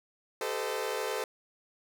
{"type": "chord", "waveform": "sawtooth", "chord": "A half-diminished seventh", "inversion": "third", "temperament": "equal with one note detuned", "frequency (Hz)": [392, 440, 512.5, 622.3], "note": ["G4", "A4", "C5", "Eb5"], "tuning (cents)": [0, 0, -36, 0], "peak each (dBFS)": [-35, -31, -32, -37], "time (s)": [0.41, 1.24], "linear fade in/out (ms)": 2, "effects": []}